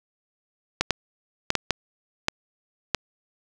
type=clicks; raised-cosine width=0.2 ms; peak=-3 dBFS; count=7; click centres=0.81 / 0.907 / 1.504 / 1.553 / 1.707 / 2.284 / 2.947 s; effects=none